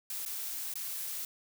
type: noise with dropouts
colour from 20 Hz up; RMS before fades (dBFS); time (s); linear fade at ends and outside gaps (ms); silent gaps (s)
blue; -38; 0.1-1.25; 2; 0.252-0.26 / 0.739-0.755
effects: none